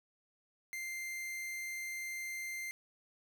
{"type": "tone", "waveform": "45% pulse", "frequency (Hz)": 2093, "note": "C7", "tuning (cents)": 0, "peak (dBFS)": -39, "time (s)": [0.73, 2.71], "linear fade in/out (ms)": 0, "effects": []}